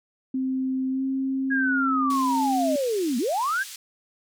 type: tone with pitch glide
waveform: sine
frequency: 261.6 to 266.6 Hz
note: C4 to C4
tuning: 0 to +33 cents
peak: -23 dBFS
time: 0.34-2.76 s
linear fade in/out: 5 ms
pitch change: +33 cents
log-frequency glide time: 0.9-1.03 s
type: linear two-way sweep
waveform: sine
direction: down then up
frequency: 1661.2 to 221.3 to 1661.2 Hz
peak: -22 dBFS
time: 1.5-3.64 s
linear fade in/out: 20 ms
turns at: 3.18 s
type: band-pass noise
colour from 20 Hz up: white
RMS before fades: -40 dBFS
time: 2.1-3.76 s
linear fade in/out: 2 ms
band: 2600 to 8400 Hz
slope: 12 dB/octave
effects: none